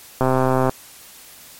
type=click train; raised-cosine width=1 ms; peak=-4 dBFS; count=64; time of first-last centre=0.21-0.695 s; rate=130 Hz; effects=white hiss -43 dBFS RMS until 1.59 s + MP3 64 kbps